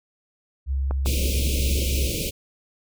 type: tone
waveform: sine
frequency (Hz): 67.6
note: C#2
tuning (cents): -43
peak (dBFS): -21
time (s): 0.66-2.12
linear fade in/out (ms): 50
type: clicks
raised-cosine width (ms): 1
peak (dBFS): -16 / -16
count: 2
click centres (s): 0.91 / 1.06
type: band-stop noise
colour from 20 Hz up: pink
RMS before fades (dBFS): -27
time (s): 1.05-2.31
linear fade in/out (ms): 20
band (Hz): 580 to 2300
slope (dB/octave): 96
effects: none